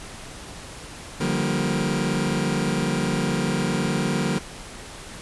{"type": "chord", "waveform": "sawtooth", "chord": "G minor seventh", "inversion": "second", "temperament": "just", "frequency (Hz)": [147, 176.4, 196, 235.2], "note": ["D3", "F3", "G3", "Bb3"], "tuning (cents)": [2, 18, 0, 16], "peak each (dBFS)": -23, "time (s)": [1.2, 4.39], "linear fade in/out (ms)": 10, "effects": ["pink hiss -39 dBFS RMS until 5.21 s", "resampled to 24000 Hz"]}